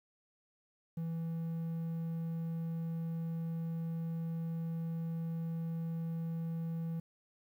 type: tone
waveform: triangle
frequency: 164.81 Hz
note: E3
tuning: in tune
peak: -33 dBFS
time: 0.97-7 s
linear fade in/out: 5 ms
effects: 11-bit